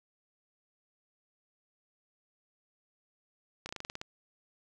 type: slowing click train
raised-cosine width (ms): 0.2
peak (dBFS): -22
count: 9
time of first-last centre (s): 3.66-4.015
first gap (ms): 31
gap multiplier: 1.1
effects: none